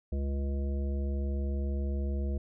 harmonic tone, 69.5 Hz, C#2, 5 cents sharp, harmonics 1 / 3 / 5 / 7 / 9, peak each -29 / -39 / -43 / -46 / -48 dBFS, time 0.12-2.38 s, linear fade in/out 5 ms, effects none

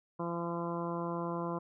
harmonic tone, 170.6 Hz, F3, 40 cents flat, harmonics 1 / 2 / 3 / 4 / 5 / 6 / 7 / 8, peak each -38 / -39 / -41 / -44 / -47 / -40 / -49 / -51 dBFS, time 0.19-1.59 s, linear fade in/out 10 ms, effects none

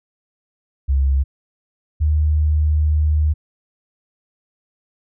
sine tone pair in turn, 67.9 / 76.22 Hz, C#2 / D#2, -35 / -35 cents, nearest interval major second, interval 200 cents, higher second, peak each -13 dBFS, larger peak neither, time 0.88-1.24 / 2-3.34 s, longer second, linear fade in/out 20 ms, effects none

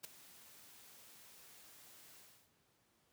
white noise with ADSR envelope, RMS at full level -44 dBFS, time 0.03-2.51 s, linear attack 16 ms, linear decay 8 ms, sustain -16 dB, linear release 330 ms, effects pink hiss -75 dBFS RMS until 3.12 s + high-pass 80 Hz 12 dB/octave

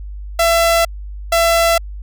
sawtooth tone pair in turn, 671 / 671 Hz, E5 / E5, +31 / +31 cents, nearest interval unison, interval 0 cents, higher neither, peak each -7 dBFS, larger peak neither, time 0.39-0.85 / 1.32-1.78 s, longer neither, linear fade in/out 5 ms, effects added 50 Hz sine -26 dBFS peak until 2.02 s

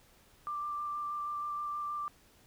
sine tone with vibrato, 1181 Hz, D6, 9 cents sharp, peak -34 dBFS, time 0.47-2.08 s, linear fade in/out 0 ms, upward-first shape square, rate 6.3 Hz, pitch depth 9 cents each way, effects pink hiss -63 dBFS RMS until 2.46 s

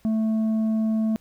sine tone with tanh clipping, 220 Hz, A3, in tune, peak -21 dBFS, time 0.05-1.16 s, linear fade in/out 0 ms, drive 5 dB, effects pink hiss -60 dBFS RMS until 1.2 s

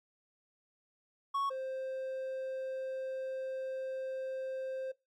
triangle tone pair in turn, 1108.7 / 525.5 Hz, C#6 / C5, 0 / +7 cents, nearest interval octave + minor second, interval 1293 cents, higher first, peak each -28 / -34 dBFS, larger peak first, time 1.34-1.5 / 1.5-4.92 s, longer second, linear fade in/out 10 ms, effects noise-tail reverb RT60 0.2 s tail -19 dB re dry + MP3 96 kbps

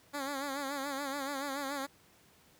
10% pulse tone with vibrato, 278 Hz, C#4, 5 cents sharp, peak -27 dBFS, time 0.13-1.87 s, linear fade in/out 20 ms, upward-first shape sine, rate 7 Hz, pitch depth 77 cents each way, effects pink hiss -63 dBFS RMS until 2.59 s + high-pass 80 Hz 12 dB/octave

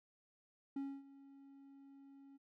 triangle tone with ADSR envelope, 275.6 Hz, C#4, 10 cents flat, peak -36 dBFS, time 0.76-2.38 s, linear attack 5 ms, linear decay 260 ms, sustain -19 dB, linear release 22 ms, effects none

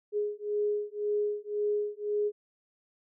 sine beating tone pair, 415.3 / 417.2 Hz, G#4 / G#4, 0 / +8 cents, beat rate 1.9 Hz, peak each -31 dBFS, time 0.12-2.32 s, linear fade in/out 50 ms, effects none

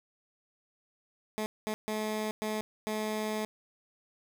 15% pulse tone bursts at uneven times, 215.1 Hz, A3, 39 cents flat, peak -25 dBFS, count 5, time 1.38-1.46 / 1.67-1.74 / 1.88-2.31 / 2.42-2.61 / 2.87-3.45 s, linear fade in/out 0 ms, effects none

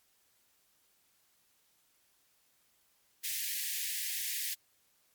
white high-pass noise, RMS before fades -36 dBFS, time 3.23-4.55 s, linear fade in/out 20 ms, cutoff 1700 Hz, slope 96 dB/octave, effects white hiss -71 dBFS RMS until 5.14 s + MP3 96 kbps

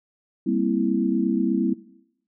sine chord, C dominant seventh, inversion second, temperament equal with one note detuned, 198.28 / 233.1 / 261.6 / 329.6 Hz, G3 / Bb3 / C4 / E4, +20 / 0 / 0 / 0 cents, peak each -25 dBFS, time 0.46-1.74 s, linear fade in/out 10 ms, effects noise-tail reverb RT60 0.8 s tail -19 dB re dry

